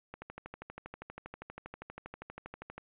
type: click train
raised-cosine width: 0.5 ms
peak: -28 dBFS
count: 34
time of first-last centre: 0.14-2.78 s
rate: 12.5 Hz
effects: resampled to 8000 Hz